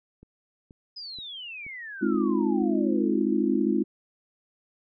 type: click train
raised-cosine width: 3 ms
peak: -36 dBFS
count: 6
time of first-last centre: 0.23-2.622 s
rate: 2.09 Hz
type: exponential sweep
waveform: sine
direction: down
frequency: 5080 to 207.7 Hz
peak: -36 dBFS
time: 0.96-3.72 s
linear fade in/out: 10 ms
type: chord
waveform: sine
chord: F minor seventh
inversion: first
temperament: just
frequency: 209.5 / 261.9 / 314.3 / 349.2 Hz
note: Ab3 / C4 / Eb4 / F4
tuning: +15 / +2 / +18 / 0 cents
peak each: -27 dBFS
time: 2.01-3.84 s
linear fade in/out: 20 ms
effects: none